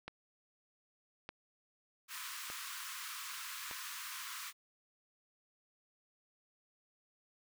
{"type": "click train", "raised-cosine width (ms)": 0.3, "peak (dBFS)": -27, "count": 4, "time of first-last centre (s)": [0.08, 3.712], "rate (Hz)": 0.826}
{"type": "high-pass noise", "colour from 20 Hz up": "pink", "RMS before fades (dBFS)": -45, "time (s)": [2.08, 4.53], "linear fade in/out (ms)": 50, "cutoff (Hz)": 1000, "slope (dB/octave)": 96}
{"effects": []}